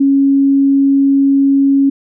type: tone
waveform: sine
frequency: 275.7 Hz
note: C#4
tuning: 9 cents flat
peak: -7 dBFS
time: 0-1.9 s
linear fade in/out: 10 ms
effects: none